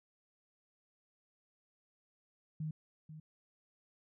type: tone with echo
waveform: sine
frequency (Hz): 155.56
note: D#3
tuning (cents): 0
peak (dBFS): -36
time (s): 2.6-2.71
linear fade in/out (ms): 5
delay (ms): 490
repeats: 1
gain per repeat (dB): -11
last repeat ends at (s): 3.2
effects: none